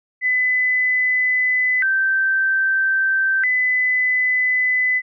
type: tone with vibrato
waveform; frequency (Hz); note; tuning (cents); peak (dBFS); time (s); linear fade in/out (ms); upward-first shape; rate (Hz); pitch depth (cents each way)
sine; 1768; A6; +8; -15; 0.21-5.02; 50; square; 0.31; 220
effects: none